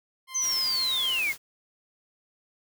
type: tone with vibrato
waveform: 15% pulse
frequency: 1046.5 Hz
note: C6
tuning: in tune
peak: -33 dBFS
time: 0.27-1.22 s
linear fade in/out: 50 ms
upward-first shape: triangle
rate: 9.8 Hz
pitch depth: 11 cents each way
type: linear sweep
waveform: sine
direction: down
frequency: 6250 to 2064 Hz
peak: -24 dBFS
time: 0.34-1.33 s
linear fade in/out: 20 ms
type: noise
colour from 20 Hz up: white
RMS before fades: -38 dBFS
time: 0.4-1.38 s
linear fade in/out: 50 ms
effects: none